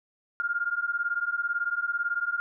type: beating tone pair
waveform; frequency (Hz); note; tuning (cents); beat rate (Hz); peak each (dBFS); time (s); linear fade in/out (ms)
sine; 1400 / 1418; F6 / F6; +4 / +26; 18; -29; 0.4-2.4; 0
effects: none